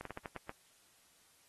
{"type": "slowing click train", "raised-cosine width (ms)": 0.5, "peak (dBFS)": -27, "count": 7, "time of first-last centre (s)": [0.01, 0.494], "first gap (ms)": 43, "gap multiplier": 1.25, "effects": ["white hiss -67 dBFS RMS until 1.48 s", "AAC 32 kbps"]}